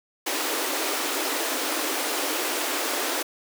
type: high-pass noise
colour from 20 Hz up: pink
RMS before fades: -27 dBFS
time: 0.26-3.23 s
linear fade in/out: 10 ms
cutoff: 270 Hz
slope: 96 dB/octave
effects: none